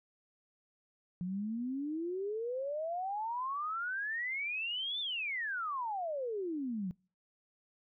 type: exponential two-way sweep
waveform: sine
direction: up then down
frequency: 174.61 to 3600 to 174.61 Hz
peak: -34 dBFS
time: 1.21-6.91 s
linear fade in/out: 0 ms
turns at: 5 s
effects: noise-tail reverb RT60 0.4 s tail -26 dB re dry